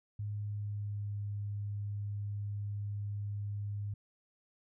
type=tone with pitch glide; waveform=sine; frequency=103.83 to 102.4 Hz; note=G#2 to G#2; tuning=0 to -24 cents; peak=-35 dBFS; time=0.19-3.94 s; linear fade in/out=5 ms; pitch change=-24 cents; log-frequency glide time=0.36-1.17 s; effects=none